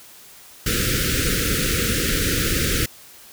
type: band-stop noise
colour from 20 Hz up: pink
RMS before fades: -21 dBFS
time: 0.66-2.86 s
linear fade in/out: 5 ms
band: 530 to 1300 Hz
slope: 96 dB/octave
effects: white hiss -45 dBFS RMS until 3.32 s